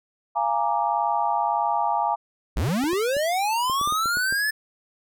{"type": "chord", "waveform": "sine", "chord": "Bb dominant seventh", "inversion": "second", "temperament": "equal with one note detuned", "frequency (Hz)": [690, 830.6, 932.3, 1174.7], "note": ["F5", "Ab5", "Bb5", "D6"], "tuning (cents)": [-21, 0, 0, 0], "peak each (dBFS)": [-27, -24, -25, -30], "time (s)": [0.35, 2.16], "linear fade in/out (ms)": 20}
{"type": "linear sweep", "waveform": "square", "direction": "up", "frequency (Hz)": [37.89, 1753], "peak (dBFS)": -22, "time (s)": [2.56, 4.51], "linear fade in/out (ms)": 10}
{"type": "clicks", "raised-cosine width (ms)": 2, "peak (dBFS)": -23, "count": 11, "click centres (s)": [2.687, 2.839, 2.932, 3.167, 3.698, 3.813, 3.875, 3.924, 4.058, 4.171, 4.325]}
{"effects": []}